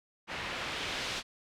white noise with low-pass filter sweep, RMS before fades -37 dBFS, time 0.27-1.23 s, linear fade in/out 50 ms, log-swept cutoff 2200 to 4100 Hz, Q 1.1, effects none

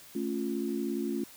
sine chord, A augmented, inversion none, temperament equal, 220 / 277.2 / 349.2 Hz, A3 / C#4 / E#4, 0 / 0 / 0 cents, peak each -34 dBFS, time 0.15-1.24 s, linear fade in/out 5 ms, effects white hiss -52 dBFS RMS until 1.36 s

